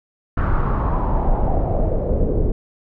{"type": "noise with low-pass filter sweep", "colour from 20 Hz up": "brown", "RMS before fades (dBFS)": -18, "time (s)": [0.37, 2.52], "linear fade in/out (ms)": 5, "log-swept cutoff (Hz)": [1400, 430], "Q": 3.8, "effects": []}